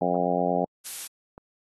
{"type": "harmonic tone", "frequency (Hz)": 88.7, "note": "F2", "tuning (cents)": 27, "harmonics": [2, 3, 4, 5, 6, 7, 8, 9], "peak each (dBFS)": [-30, -31, -34, -31, -30, -29, -29, -30], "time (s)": [0.01, 0.65], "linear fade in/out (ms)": 5}
{"type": "noise", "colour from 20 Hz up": "blue", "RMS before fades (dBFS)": -34, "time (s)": [0.84, 1.08], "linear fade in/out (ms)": 20}
{"type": "click", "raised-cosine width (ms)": 1, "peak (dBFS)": -29, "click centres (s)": 1.379}
{"effects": ["AAC 32 kbps"]}